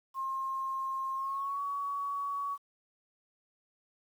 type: tone with pitch glide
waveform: sine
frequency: 1067 to 1126.5 Hz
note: C6 to C#6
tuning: +34 to +28 cents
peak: -32 dBFS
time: 0.14-2.58 s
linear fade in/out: 50 ms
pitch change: +94 cents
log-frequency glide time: 1.15-1.61 s
effects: 10-bit